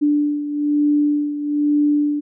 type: beating tone pair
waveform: sine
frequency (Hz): 293.7 / 294.8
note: D4 / D4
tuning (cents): 0 / +7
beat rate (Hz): 1.1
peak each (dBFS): -16 / -22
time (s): 0.01-2.21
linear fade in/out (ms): 20
effects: none